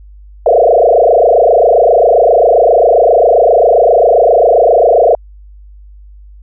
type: tone with frequency modulation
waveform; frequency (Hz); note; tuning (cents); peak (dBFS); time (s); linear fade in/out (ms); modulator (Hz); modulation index
sine; 574; D5; -40; -4; 0.46-5.15; 2; 27.5; 4.8
effects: added 50 Hz sine -33 dBFS peak until 6.42 s